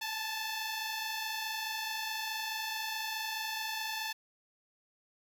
10% pulse tone pair together, 859 / 883.7 Hz, A5 / A5, -42 / +7 cents, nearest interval unison, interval 49 cents, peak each -32 / -28 dBFS, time 0.01-4.13 s, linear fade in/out 10 ms, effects none

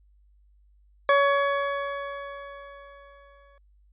20% pulse tone with exponential decay, 562 Hz, C#5, 24 cents sharp, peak -11 dBFS, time 1.09-3.58 s, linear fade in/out 2 ms, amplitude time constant 540 ms, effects added 50 Hz sine -56 dBFS peak until 3.92 s + resampled to 8000 Hz

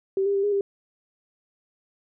sine tone with pitch steps, 387 / 400.5 / 394.5 / 410.9 / 397.9 Hz, G4 / G4 / G4 / G#4 / G4, -22 / +37 / +11 / -18 / +26 cents, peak -20 dBFS, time 0.17-0.61 s, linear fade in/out 2 ms, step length 88 ms, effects none

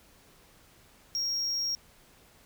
triangle tone, 5588 Hz, F8, in tune, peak -27 dBFS, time 1.15-1.75 s, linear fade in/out 0 ms, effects pink hiss -59 dBFS RMS until 2.45 s

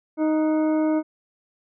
harmonic tone with a mistuned harmonic, 311.1 Hz, D#4, in tune, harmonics 1 / 2 / 3 / 4 / 5 / 7, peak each -19 / -26 / -34 / -39 / -42 / -45 dBFS, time 0.17-1.03 s, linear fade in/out 50 ms, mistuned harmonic 5, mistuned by -78 cents, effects none

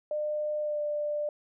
sine tone with pitch glide, 602 to 593.4 Hz, D5 to D5, +43 to +18 cents, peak -28 dBFS, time 0.11-1.29 s, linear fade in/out 2 ms, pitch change -25 cents, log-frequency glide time 0.62-0.8 s, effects none

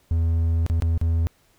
triangle tone with dropouts, 82.5 Hz, E2, 2 cents sharp, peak -16 dBFS, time 0.11-1.27 s, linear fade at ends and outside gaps 0 ms, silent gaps 0.664-0.699 / 0.801-0.822 / 0.977-1.014 s, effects pink hiss -61 dBFS RMS until 1.58 s

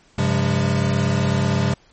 square tone cluster, 97.2 / 133.1 / 175.1 / 203.2 Hz, G2 / C3 / F3 / G#3, -14 / +30 / +5 / -38 cents, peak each -24 / -21 / -26 / -24 dBFS, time 0.18-1.74 s, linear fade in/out 5 ms, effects pink hiss -55 dBFS RMS until 1.92 s + MP3 32 kbps

